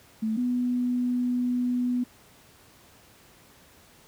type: tone pair in turn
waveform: sine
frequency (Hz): 220 / 246.9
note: A3 / B3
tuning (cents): 0 / 0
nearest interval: major second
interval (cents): 200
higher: second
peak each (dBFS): -24 / -23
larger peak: second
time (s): 0.22-0.37 / 0.37-2.04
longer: second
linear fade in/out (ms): 10
effects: pink hiss -55 dBFS RMS until 4.07 s + high-pass 60 Hz 12 dB/octave